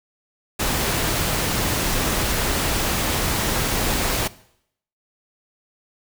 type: noise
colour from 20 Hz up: pink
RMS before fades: -22 dBFS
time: 0.59-4.28 s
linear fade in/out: 10 ms
effects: noise-tail reverb RT60 0.7 s tail -19 dB re dry